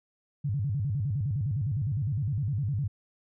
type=tone with vibrato; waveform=sine; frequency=120.9 Hz; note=B2; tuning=36 cents flat; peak=-26 dBFS; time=0.44-2.88 s; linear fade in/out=10 ms; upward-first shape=square; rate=9.8 Hz; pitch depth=300 cents each way; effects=none